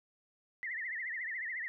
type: tone with vibrato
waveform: sine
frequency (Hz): 1924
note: B6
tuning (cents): -46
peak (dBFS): -36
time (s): 0.63-1.68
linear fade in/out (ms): 0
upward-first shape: triangle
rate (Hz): 14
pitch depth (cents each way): 180
effects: none